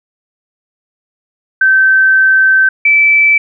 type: tone pair in turn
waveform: sine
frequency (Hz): 1546 / 2316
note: G6 / D7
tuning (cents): -24 / -25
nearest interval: perfect fifth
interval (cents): 699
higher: second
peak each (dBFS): -5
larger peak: neither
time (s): 1.61-2.69 / 2.85-3.38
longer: first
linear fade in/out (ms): 5
effects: none